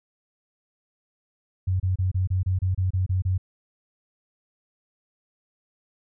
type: tone bursts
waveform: sine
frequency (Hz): 93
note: F#2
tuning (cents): +9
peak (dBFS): -20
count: 11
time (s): 1.67-3.38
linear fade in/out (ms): 10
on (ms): 130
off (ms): 28
effects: none